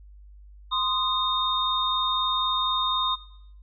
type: tone cluster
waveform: sine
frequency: 1036 / 1239 / 3680 Hz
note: C6 / D#6 / A#7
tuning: -17 / -8 / -23 cents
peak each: -27 / -30 / -26 dBFS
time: 0.71-3.16 s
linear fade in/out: 20 ms
effects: noise-tail reverb RT60 0.7 s tail -17 dB re dry + added 50 Hz sine -45 dBFS peak until 3.62 s